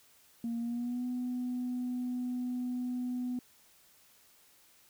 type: tone with pitch glide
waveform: sine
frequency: 233.1 to 248.4 Hz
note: A#3 to B3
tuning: 0 to +10 cents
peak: -31 dBFS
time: 0.44-3.39 s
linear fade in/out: 2 ms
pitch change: +110 cents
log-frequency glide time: 0.58-1.05 s
effects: tanh soft clip ceiling -29 dBFS + white hiss -63 dBFS RMS until 4.89 s